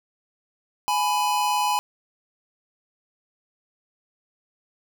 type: tone pair together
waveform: square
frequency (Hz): 835.9 / 994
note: G#5 / B5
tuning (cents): +11 / +11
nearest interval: minor third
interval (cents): 300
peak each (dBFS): -24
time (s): 0.88-1.79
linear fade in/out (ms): 0
effects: none